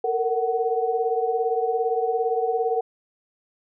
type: tone cluster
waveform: sine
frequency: 450 / 467.5 / 747 Hz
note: A4 / A#4 / F#5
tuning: +39 / +5 / +16 cents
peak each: -25 dBFS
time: 0.04-2.81 s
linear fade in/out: 5 ms
effects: none